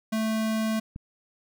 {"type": "tone", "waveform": "square", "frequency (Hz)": 220, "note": "A3", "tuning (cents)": 0, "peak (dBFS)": -25, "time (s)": [0.12, 0.8], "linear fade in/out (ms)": 10}
{"type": "click", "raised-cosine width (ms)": 5, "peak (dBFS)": -25, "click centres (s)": 0.961}
{"effects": []}